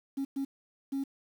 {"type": "tone bursts at uneven times", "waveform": "sine", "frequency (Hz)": 273.4, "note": "C#4", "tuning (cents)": -24, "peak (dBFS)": -28, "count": 3, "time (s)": [[0.17, 0.25], [0.36, 0.45], [0.92, 1.04]], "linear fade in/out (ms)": 10, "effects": ["tanh soft clip ceiling -28 dBFS", "9-bit"]}